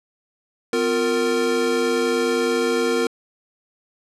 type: tone cluster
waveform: square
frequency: 252.9 / 352.3 / 462 Hz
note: B3 / F4 / A#4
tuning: +41 / +15 / -16 cents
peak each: -26 / -25 / -21 dBFS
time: 0.73-3.07 s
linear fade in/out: 2 ms
effects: low-pass 9000 Hz 12 dB/octave